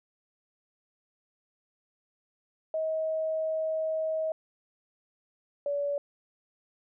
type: tone pair in turn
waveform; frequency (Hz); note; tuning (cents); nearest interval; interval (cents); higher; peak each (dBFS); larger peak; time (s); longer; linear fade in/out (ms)
sine; 635 / 572.4; D#5 / D5; +35 / -45; major second; 180; first; -27 / -27; neither; 2.74-4.32 / 5.66-5.98; first; 2
effects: none